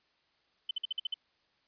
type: tone bursts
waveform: sine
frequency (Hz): 3052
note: G7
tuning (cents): -47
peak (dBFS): -30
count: 7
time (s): 0.69-1.142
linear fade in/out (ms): 5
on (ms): 20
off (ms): 52
effects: white hiss -72 dBFS RMS until 1.67 s + resampled to 11025 Hz